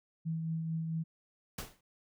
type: tone with tremolo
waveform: sine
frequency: 162.2 Hz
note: E3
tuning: 28 cents flat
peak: -31 dBFS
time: 0.25-1.04 s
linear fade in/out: 20 ms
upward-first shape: triangle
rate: 4.5 Hz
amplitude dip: 35%
type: noise with exponential decay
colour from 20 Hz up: pink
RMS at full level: -36 dBFS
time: 1.58-1.81 s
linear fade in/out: 5 ms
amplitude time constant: 48 ms
effects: none